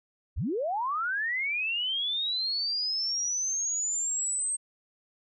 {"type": "linear sweep", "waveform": "sine", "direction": "up", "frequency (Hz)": [36.1, 8400], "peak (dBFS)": -27, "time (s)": [0.36, 4.57], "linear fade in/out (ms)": 20, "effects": []}